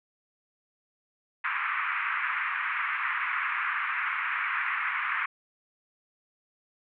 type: band-pass noise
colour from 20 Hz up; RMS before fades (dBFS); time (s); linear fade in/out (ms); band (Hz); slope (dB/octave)
pink; -30; 1.44-5.26; 5; 1100 to 2400; 48
effects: none